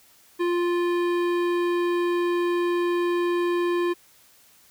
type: tone with hard clipping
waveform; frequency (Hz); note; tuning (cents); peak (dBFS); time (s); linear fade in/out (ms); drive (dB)
sine; 349.2; F4; 0; -23; 0.39-3.94; 20; 15
effects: white hiss -56 dBFS RMS until 4.7 s